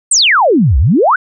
sine exponential two-way sweep, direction down then up, 8870 to 58.9 to 1595 Hz, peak -6 dBFS, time 0.11-1.16 s, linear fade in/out 5 ms, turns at 0.78 s, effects none

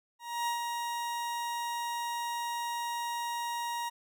40% pulse tone with ADSR envelope, 945 Hz, A#5, 23 cents sharp, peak -28 dBFS, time 0.19-3.9 s, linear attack 280 ms, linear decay 110 ms, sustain -4 dB, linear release 20 ms, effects none

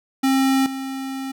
square tone with level steps, 267.3 Hz, C4, 37 cents sharp, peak -16 / -27 dBFS, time 0.23-1.32 s, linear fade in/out 10 ms, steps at 0.66 s, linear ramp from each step 2 ms, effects none

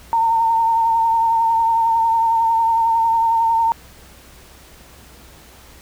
sine tone with vibrato, 911 Hz, A#5, 40 cents flat, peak -13 dBFS, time 0.13-3.72 s, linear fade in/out 0 ms, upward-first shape triangle, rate 11 Hz, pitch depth 33 cents each way, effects added 63 Hz sine -47 dBFS peak until 5.81 s + pink hiss -45 dBFS RMS until 5.81 s

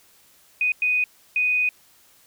sine tone bursts at uneven times, 2489 Hz, D#7, in tune, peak -18 dBFS, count 3, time 0.61-0.72 / 0.82-1.04 / 1.36-1.69 s, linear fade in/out 2 ms, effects white hiss -56 dBFS RMS until 2.26 s

